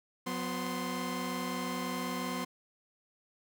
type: tone cluster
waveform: sawtooth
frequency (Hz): 181.1 / 250.1 / 1046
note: F#3 / B3 / C6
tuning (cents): -37 / +22 / -1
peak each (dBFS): -35 / -33 / -35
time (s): 0.26-2.45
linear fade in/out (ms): 10
effects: none